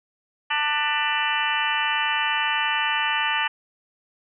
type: harmonic tone with a mistuned harmonic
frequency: 296.8 Hz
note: D4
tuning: 18 cents sharp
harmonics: 3 / 4 / 5 / 6 / 7 / 8 / 9 / 10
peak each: -27 / -30 / -31 / -27 / -32 / -31 / -30 / -28 dBFS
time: 0.5-3.48 s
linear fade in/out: 10 ms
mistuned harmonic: 7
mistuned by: -87 cents
effects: none